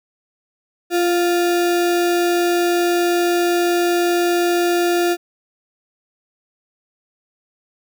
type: tone with sample-and-hold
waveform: sine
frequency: 347.7 Hz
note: F4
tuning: 8 cents flat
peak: -14 dBFS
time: 0.9-5.17 s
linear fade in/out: 50 ms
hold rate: 1050 Hz
effects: none